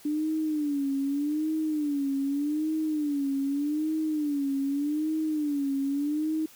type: tone with vibrato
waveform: sine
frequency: 293.7 Hz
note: D4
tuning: in tune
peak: -25 dBFS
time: 0.05-6.46 s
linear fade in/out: 5 ms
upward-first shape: sine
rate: 0.83 Hz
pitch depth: 120 cents each way
effects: white hiss -53 dBFS RMS until 6.55 s